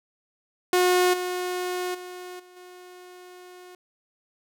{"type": "tone with level steps", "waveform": "sawtooth", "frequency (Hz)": 361.7, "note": "F#4", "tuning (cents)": -39, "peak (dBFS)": [-14, -23, -33, -45, -40], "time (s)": [0.73, 3.75], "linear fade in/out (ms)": 2, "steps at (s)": [1.13, 1.94, 2.39, 2.56], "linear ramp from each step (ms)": 10, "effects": []}